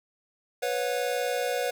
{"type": "chord", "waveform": "square", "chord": "B suspended second", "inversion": "none", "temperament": "equal with one note detuned", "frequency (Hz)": [493.9, 554.4, 722.3], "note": ["B4", "C#5", "F#5"], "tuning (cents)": [0, 0, -42], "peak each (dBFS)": [-30, -32, -33], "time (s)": [0.62, 1.71], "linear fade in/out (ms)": 10, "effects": ["9-bit"]}